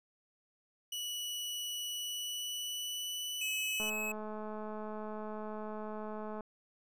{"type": "tone with pitch glide", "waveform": "sawtooth", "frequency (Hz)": [2944, 2975], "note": ["F#7", "F#7"], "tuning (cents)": [-9, 9], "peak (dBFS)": -34, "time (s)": [0.92, 3.9], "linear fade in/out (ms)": 5, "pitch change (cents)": 18, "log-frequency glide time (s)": [1.87, 3.31]}
{"type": "tone", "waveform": "square", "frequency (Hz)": 2569, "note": "E7", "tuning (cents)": -45, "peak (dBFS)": -36, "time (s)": [3.41, 4.12], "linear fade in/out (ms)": 5}
{"type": "click train", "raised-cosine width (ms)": 1, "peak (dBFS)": -30, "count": 559, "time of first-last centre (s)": [3.8, 6.407], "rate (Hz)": 214}
{"effects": []}